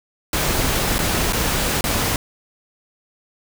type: noise with dropouts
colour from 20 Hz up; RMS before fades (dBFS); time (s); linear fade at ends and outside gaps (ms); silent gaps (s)
pink; -20; 0.33-2.16; 2; 0.983-0.989 / 1.325-1.331 / 1.81-1.84
effects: none